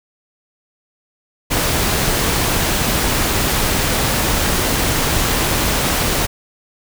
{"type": "noise", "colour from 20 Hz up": "pink", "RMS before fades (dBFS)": -17, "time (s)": [1.5, 6.27], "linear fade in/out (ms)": 20, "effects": []}